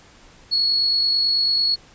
sine tone with amplitude modulation, 4357 Hz, C#8, 31 cents flat, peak -15 dBFS, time 0.51-1.76 s, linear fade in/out 20 ms, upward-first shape sine, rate 49.1 Hz, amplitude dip 30%, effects pink hiss -49 dBFS RMS until 1.94 s + resampled to 16000 Hz

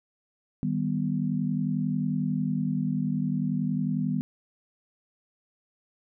sine chord, Eb augmented, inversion none, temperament equal, 155.56 / 196 / 246.9 Hz, Eb3 / G3 / B3, 0 / 0 / 0 cents, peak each -29 dBFS, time 0.63-4.21 s, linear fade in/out 0 ms, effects none

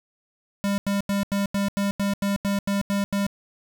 square tone bursts, 200 Hz, G3, 35 cents sharp, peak -22 dBFS, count 12, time 0.64-3.266 s, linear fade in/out 0 ms, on 140 ms, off 86 ms, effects none

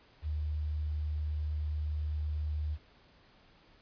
sine tone with quantisation, 75.8 Hz, D#2, 45 cents flat, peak -31 dBFS, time 0.22-2.78 s, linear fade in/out 50 ms, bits 10, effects pink hiss -62 dBFS RMS until 3.81 s + resampled to 11025 Hz

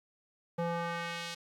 square tone with band-pass filter sweep, 169.9 Hz, F3, 47 cents flat, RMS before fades -36 dBFS, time 0.58-1.35 s, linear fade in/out 10 ms, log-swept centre 550 to 4400 Hz, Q 0.95, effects 11-bit

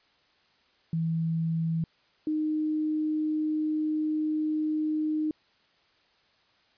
sine tone pair in turn, 163.4 / 308.5 Hz, E3 / D#4, -15 / -15 cents, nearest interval major seventh, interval 1100 cents, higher second, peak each -25 dBFS, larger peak neither, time 0.93-1.84 / 2.27-5.31 s, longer second, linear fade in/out 2 ms, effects white hiss -65 dBFS RMS until 6.77 s + resampled to 11025 Hz

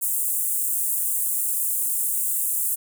pink high-pass noise, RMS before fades -24 dBFS, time 0.01-2.76 s, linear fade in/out 20 ms, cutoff 8100 Hz, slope 48 dB/octave, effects none

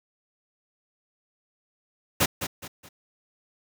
pink noise with echo, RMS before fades -21 dBFS, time 2.2-2.26 s, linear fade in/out 10 ms, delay 210 ms, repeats 3, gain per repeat -9 dB, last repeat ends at 2.89 s, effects none

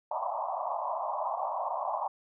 white band-pass noise, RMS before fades -33 dBFS, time 0.11-2.08 s, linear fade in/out 5 ms, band 590 to 1100 Hz, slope 96 dB/octave, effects none

